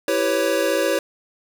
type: chord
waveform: square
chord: C# half-diminished seventh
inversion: first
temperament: equal with one note detuned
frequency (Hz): 329.6 / 392 / 499.6 / 554.4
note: E4 / G4 / B4 / C#5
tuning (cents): 0 / 0 / +20 / 0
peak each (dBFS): -26 / -26 / -25 / -22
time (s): 0.08-0.99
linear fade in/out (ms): 2
effects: none